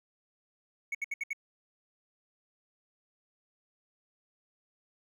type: tone bursts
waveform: triangle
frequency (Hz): 2217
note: C#7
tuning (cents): 0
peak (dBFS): -29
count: 5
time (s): 0.92-1.332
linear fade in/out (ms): 5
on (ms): 28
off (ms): 68
effects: none